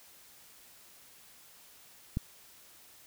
click, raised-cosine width 5 ms, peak -18 dBFS, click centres 2.171 s, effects white hiss -57 dBFS RMS until 3.06 s

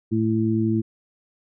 harmonic tone, 110.8 Hz, A2, 13 cents sharp, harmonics 1 / 2 / 3, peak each -24 / -22 / -23 dBFS, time 0.11-0.82 s, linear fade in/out 20 ms, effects none

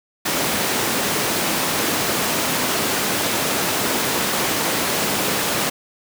pink high-pass noise, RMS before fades -21 dBFS, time 0.25-5.7 s, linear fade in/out 10 ms, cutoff 200 Hz, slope 12 dB/octave, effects none

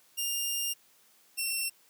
10% pulse tone pair in turn, 2810 / 2709 Hz, F7 / E7, +10 / +47 cents, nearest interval minor second, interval 63 cents, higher first, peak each -21 dBFS, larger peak neither, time 0.17-0.74 / 1.37-1.7 s, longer first, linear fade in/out 20 ms, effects white hiss -63 dBFS RMS until 1.89 s + high-pass 150 Hz 12 dB/octave

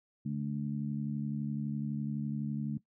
harmonic tone, 71.9 Hz, D2, 36 cents flat, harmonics 2 / 3 / 4, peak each -35 / -35 / -43 dBFS, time 0.25-2.78 s, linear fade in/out 10 ms, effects noise-tail reverb RT60 0.1 s tail -17 dB re dry

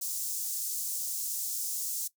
pink high-pass noise, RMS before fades -34 dBFS, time 0.01-2.08 s, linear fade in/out 10 ms, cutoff 6300 Hz, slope 24 dB/octave, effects noise-tail reverb RT60 0.1 s tail -18 dB re dry

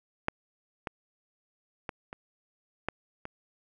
clicks, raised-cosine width 0.5 ms, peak -11 / -18 / -19 / -25 / -14 / -23 dBFS, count 6, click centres 0.284 / 0.872 / 1.892 / 2.129 / 2.886 / 3.254 s, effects none

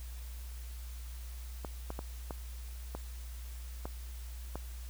clicks, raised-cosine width 1 ms, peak -25 dBFS, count 7, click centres 1.648 / 1.904 / 1.991 / 2.308 / 2.95 / 3.855 / 4.556 s, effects added 60 Hz sine -41 dBFS peak until 4.89 s + white hiss -55 dBFS RMS until 4.89 s

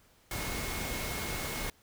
sine tone in noise, 2168 Hz, C#7, 39 cents flat, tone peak -43 dBFS, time 0.31-1.7 s, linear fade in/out 2 ms, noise pink, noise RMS -36 dBFS, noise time 0.31-1.7 s, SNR -10 dB, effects pink hiss -64 dBFS RMS until 1.82 s

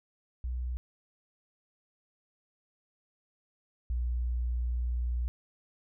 sine tone pair in turn, 61.74 / 60.36 Hz, B1 / B1, 0 / -39 cents, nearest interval unison, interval 39 cents, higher first, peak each -31 / -28 dBFS, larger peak second, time 0.44-0.77 / 3.9-5.28 s, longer second, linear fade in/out 0 ms, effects none

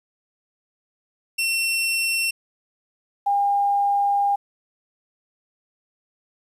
sawtooth / sine tone pair in turn, 2710 / 805.7 Hz, E7 / G5, +47 / +47 cents, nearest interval octave + major sixth, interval 2100 cents, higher first, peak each -17 dBFS, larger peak neither, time 1.38-2.31 / 3.26-4.36 s, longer second, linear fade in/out 10 ms, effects resampled to 32000 Hz + 9-bit

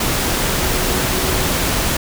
sine tone in noise, 370.9 Hz, F#4, 4 cents sharp, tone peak -27 dBFS, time 0.61-1.51 s, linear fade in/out 5 ms, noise pink, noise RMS -18 dBFS, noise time 0-1.97 s, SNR -12 dB, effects none

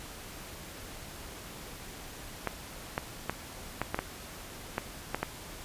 clicks, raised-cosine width 0.5 ms, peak -14 dBFS, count 9, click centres 2.473 / 2.979 / 3.296 / 3.816 / 3.945 / 3.99 / 4.781 / 5.146 / 5.23 s, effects pink hiss -45 dBFS RMS until 5.64 s + resampled to 32000 Hz

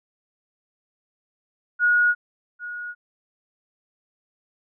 sine tone with echo, 1448 Hz, F#6, 38 cents flat, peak -15 dBFS, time 1.79-2.15 s, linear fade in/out 50 ms, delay 800 ms, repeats 1, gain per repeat -15 dB, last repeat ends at 2.95 s, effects none

